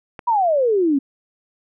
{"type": "click", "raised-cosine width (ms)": 0.5, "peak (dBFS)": -18, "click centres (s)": 0.192}
{"type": "exponential sweep", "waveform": "sine", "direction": "down", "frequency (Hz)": [987.8, 263.7], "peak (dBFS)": -14, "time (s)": [0.27, 0.99], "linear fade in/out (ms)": 10}
{"effects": []}